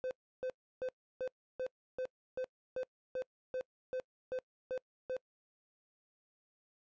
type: tone bursts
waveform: triangle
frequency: 512 Hz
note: C5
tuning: 38 cents flat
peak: -33 dBFS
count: 14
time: 0.04-5.166 s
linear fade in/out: 0 ms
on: 69 ms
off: 320 ms
effects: noise-tail reverb RT60 0.1 s tail -25 dB re dry + resampled to 16000 Hz